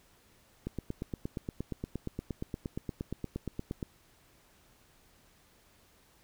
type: click train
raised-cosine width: 3 ms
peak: -22 dBFS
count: 28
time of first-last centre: 0.67-3.828 s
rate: 8.55 Hz
effects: pink hiss -64 dBFS RMS until 6.23 s